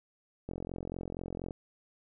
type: click train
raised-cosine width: 2 ms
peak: -25 dBFS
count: 46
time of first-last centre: 0.49-1.508 s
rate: 44.2 Hz
effects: none

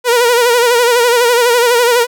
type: tone with vibrato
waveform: sawtooth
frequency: 480 Hz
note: B4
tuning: 49 cents flat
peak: -4 dBFS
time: 0.04-2.07 s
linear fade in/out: 50 ms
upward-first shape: sine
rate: 12 Hz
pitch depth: 66 cents each way
effects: none

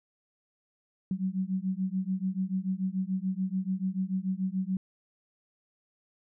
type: beating tone pair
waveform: sine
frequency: 185 / 191.9 Hz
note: F#3 / G3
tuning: 0 / -37 cents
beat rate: 6.9 Hz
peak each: -31 dBFS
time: 1.11-4.77 s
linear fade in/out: 2 ms
effects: none

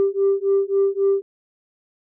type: beating tone pair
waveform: sine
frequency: 392 / 395.7 Hz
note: G4 / G4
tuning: 0 / +16 cents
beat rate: 3.7 Hz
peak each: -18 dBFS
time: 0-1.22 s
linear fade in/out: 0 ms
effects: tanh soft clip ceiling -11 dBFS

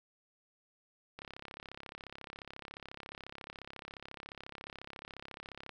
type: click train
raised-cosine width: 0.3 ms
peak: -29 dBFS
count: 155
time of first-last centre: 1.19-5.693 s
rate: 34.2 Hz
effects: 11-bit

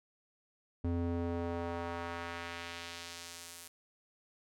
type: tone with band-pass filter sweep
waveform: square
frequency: 85.4 Hz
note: F2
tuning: 38 cents flat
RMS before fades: -39 dBFS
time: 0.84-3.68 s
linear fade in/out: 5 ms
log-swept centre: 210 to 11000 Hz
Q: 0.86
effects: none

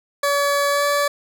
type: tone with pitch glide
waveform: 20% pulse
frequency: 569 to 575.6 Hz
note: C#5 to D5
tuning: +45 to -35 cents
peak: -12 dBFS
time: 0.23-1.08 s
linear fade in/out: 5 ms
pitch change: +20 cents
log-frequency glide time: 0.7-0.85 s
effects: none

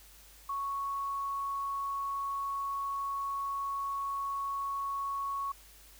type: tone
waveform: sine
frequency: 1108.7 Hz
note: C#6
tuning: in tune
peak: -32 dBFS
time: 0.49-5.52 s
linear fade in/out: 5 ms
effects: added 50 Hz sine -58 dBFS peak until 5.99 s + white hiss -57 dBFS RMS until 5.99 s

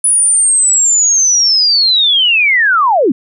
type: linear sweep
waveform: sine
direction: down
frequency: 9956 to 220 Hz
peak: -7 dBFS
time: 0.04-3.12 s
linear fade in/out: 5 ms
effects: none

